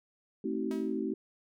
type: chord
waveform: sine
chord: A diminished seventh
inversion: none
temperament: just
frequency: 220 / 264 / 316.8 / 380.2 Hz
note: A3 / C4 / Eb4 / Gb4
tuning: 0 / +16 / +31 / +47 cents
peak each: -36 dBFS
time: 0.44-1.14 s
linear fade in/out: 5 ms
type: tone with exponential decay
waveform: sawtooth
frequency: 320 Hz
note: D#4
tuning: 49 cents sharp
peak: -35 dBFS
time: 0.71-1.04 s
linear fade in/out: 0 ms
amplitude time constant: 70 ms
effects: none